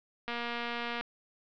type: click train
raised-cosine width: 0.3 ms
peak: -20 dBFS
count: 174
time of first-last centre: 0.28-1.01 s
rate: 237 Hz
effects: low-pass 4000 Hz 12 dB/octave